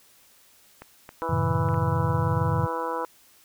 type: clicks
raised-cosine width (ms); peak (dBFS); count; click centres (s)
0.5; -25; 4; 0.82 / 1.091 / 1.688 / 1.743
type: harmonic tone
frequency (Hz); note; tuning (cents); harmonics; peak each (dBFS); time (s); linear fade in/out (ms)
164.81; E3; 0; 2 / 3 / 4 / 5 / 6 / 7 / 8 / 9; -37 / -31 / -40 / -37 / -30 / -41 / -36 / -42; 1.22-3.05; 0
type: chord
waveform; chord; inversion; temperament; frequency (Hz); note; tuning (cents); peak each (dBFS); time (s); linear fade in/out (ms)
sine; F# diminished seventh; none; just; 92.5 / 111 / 133.2 / 159.84; F#2 / A2 / C3 / Eb3; 0 / +16 / +31 / +47; -28; 1.29-2.67; 10
effects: white hiss -57 dBFS RMS until 3.44 s